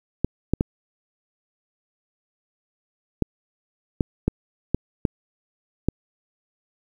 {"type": "clicks", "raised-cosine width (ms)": 3, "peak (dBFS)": -6, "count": 9, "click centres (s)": [0.246, 0.536, 0.609, 3.223, 4.008, 4.28, 4.746, 5.052, 5.886], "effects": ["8-bit"]}